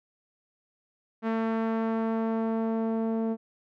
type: tone with low-pass filter sweep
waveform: sawtooth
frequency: 224.5 Hz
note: A3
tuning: 35 cents sharp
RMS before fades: -28 dBFS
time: 1.22-3.37 s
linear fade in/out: 50 ms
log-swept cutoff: 1700 to 590 Hz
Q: 0.9
effects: none